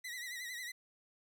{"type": "tone with vibrato", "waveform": "sawtooth", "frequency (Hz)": 1956, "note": "B6", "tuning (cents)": -17, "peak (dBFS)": -38, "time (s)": [0.04, 0.72], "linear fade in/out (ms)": 10, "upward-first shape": "triangle", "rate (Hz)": 11, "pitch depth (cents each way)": 91, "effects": []}